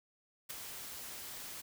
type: noise with ADSR envelope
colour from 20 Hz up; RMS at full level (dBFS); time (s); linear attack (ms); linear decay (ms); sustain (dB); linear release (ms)
white; -40; 0.49-1.62; 15; 9; -6; 17
effects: none